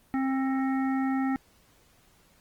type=harmonic tone with a mistuned harmonic; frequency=266 Hz; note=C4; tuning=29 cents sharp; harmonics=1 / 3 / 5 / 7 / 8; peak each=-25 / -34 / -39 / -40 / -47 dBFS; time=0.14-1.36 s; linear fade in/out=0 ms; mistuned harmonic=8; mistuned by=+57 cents; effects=pink hiss -62 dBFS RMS until 2.4 s + Opus 24 kbps